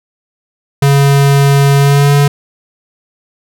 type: tone with pitch glide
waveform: square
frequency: 140 to 142.86 Hz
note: C#3 to D3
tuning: +18 to -47 cents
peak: -6 dBFS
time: 0.82-2.28 s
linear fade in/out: 5 ms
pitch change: +35 cents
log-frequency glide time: 1.77-2.13 s
effects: none